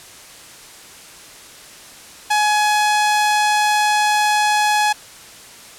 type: tone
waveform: sawtooth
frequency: 842 Hz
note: G#5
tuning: 24 cents sharp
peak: -10 dBFS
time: 2.3-4.93 s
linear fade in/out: 10 ms
effects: white hiss -40 dBFS RMS until 5.78 s + low-pass 10000 Hz 12 dB/octave